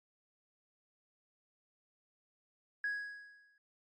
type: tone with exponential decay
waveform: triangle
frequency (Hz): 1662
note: G#6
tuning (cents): +1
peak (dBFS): -28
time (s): 2.84-3.58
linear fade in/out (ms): 2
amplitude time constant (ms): 160
effects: tanh soft clip ceiling -29 dBFS + MP3 32 kbps